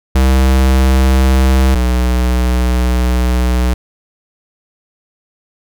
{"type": "tone pair in turn", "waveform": "square", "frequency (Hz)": [65.41, 61.83], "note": ["C2", "B1"], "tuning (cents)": [0, 3], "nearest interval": "minor second", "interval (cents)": 97, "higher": "first", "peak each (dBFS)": [-8, -11], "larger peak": "first", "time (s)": [[0.15, 1.75], [1.75, 3.74]], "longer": "second", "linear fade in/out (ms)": 5, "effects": []}